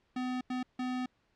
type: tone bursts at uneven times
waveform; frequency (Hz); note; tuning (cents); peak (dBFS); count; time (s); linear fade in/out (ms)
square; 252.7; B3; +40; -33; 3; 0.16-0.41 / 0.5-0.63 / 0.79-1.06; 5
effects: pink hiss -73 dBFS RMS until 1.35 s + low-pass 4000 Hz 12 dB/octave